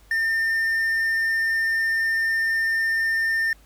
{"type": "tone with quantisation", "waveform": "triangle", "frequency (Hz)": 1806, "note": "A6", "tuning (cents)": 45, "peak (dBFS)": -18, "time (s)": [0.11, 3.53], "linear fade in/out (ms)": 2, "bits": 8, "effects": ["added 50 Hz sine -51 dBFS peak until 3.65 s", "pink hiss -57 dBFS RMS until 3.65 s"]}